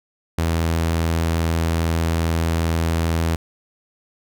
sawtooth tone, 82.41 Hz, E2, in tune, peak -14 dBFS, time 0.38-3.36 s, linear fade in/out 5 ms, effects none

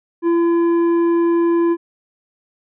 sine tone with tanh clipping, 338.9 Hz, E4, 48 cents sharp, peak -14 dBFS, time 0.22-1.77 s, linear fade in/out 50 ms, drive 8 dB, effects none

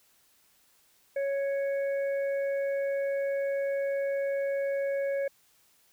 harmonic tone, 554.4 Hz, C#5, in tune, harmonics 1 / 3 / 4, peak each -27 / -42 / -45 dBFS, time 1.16-5.28 s, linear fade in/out 5 ms, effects white hiss -65 dBFS RMS until 5.92 s

